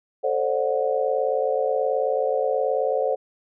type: chord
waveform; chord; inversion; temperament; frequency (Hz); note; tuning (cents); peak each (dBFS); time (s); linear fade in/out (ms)
sine; D dominant seventh; second; just; 440.5 / 528.6 / 587.3 / 734.2; A4 / C5 / D5 / F#5; +2 / +18 / 0 / -14; -26 / -23 / -27 / -28; 0.23-3.16; 20
effects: none